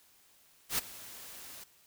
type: noise with ADSR envelope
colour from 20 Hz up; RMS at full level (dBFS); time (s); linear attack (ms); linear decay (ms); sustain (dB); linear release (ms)
white; -29; 0.69-1.64; 93; 15; -19; 6
effects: white hiss -64 dBFS RMS until 1.86 s